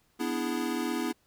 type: chord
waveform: square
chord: E dominant seventh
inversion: second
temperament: equal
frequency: 246.9 / 293.7 / 329.6 / 415.3 Hz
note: B3 / D4 / E4 / G#4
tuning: 0 / 0 / 0 / 0 cents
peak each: -34 / -36 / -34 / -39 dBFS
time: 0.19-1.13 s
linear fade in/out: 20 ms
effects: pink hiss -69 dBFS RMS until 1.26 s